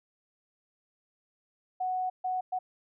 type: tone bursts at uneven times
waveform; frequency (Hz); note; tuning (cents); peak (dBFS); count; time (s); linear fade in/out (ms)
sine; 740; F#5; 0; -28; 3; 1.8-2.1 / 2.24-2.41 / 2.52-2.59; 10
effects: none